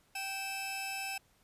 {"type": "tone pair together", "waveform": "sawtooth", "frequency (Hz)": [778, 2617], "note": ["G5", "E7"], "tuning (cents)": [-13, -13], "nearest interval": "octave + major sixth", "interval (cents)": 2100, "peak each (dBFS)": [-37, -35], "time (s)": [0.15, 1.18], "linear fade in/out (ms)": 5, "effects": ["pink hiss -69 dBFS RMS until 1.43 s", "resampled to 32000 Hz"]}